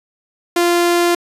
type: tone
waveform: sawtooth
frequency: 346.8 Hz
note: F4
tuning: 12 cents flat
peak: -8 dBFS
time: 0.56-1.15 s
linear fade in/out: 5 ms
effects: resampled to 32000 Hz